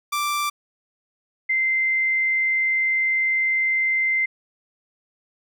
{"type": "tone pair in turn", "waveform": ["sawtooth", "sine"], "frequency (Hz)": [1174.7, 2080], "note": ["D6", "C7"], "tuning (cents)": [0, -11], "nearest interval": "minor seventh", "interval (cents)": 989, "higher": "second", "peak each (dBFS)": -18, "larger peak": "neither", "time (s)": [[0.12, 0.5], [1.49, 4.26]], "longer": "second", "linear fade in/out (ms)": 10, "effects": []}